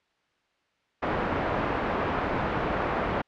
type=low-pass noise; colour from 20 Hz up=white; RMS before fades=-28 dBFS; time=1.02-3.22 s; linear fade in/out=10 ms; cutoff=1100 Hz; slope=12 dB/octave; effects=white hiss -70 dBFS RMS until 3.27 s + low-pass 3000 Hz 12 dB/octave